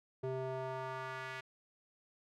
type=tone with band-pass filter sweep; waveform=square; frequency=130.81 Hz; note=C3; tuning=in tune; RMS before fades=-41 dBFS; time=0.23-1.41 s; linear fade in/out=10 ms; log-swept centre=420 to 2000 Hz; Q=1.5; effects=none